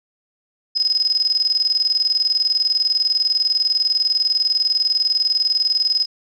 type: tone with tremolo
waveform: sine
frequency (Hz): 5060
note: D#8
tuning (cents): +28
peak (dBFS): -13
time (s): 0.75-6.06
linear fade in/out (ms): 20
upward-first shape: square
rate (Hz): 20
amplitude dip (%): 65
effects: none